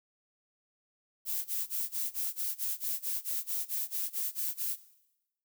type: noise bursts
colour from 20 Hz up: violet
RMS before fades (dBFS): -33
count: 16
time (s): 1.25-4.765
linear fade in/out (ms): 50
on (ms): 200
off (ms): 21
effects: noise-tail reverb RT60 0.9 s tail -17 dB re dry